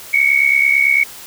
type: tone pair together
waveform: sine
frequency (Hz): 2193 / 2262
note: C#7 / C#7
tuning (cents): -19 / +34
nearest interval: minor second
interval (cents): 53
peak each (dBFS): -13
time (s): 0.13-1.04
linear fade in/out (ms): 10
effects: white hiss -35 dBFS RMS until 1.26 s